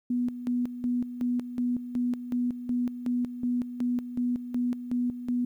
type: tone with tremolo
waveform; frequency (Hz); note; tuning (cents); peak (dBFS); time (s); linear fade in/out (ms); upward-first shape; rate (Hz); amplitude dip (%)
sine; 245.1; B3; -13; -24; 0.1-5.45; 5; square; 2.7; 70
effects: 11-bit